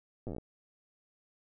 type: slowing click train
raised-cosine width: 2 ms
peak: -27 dBFS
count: 10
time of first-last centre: 0.27-0.383 s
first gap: 8 ms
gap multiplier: 1.11
effects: none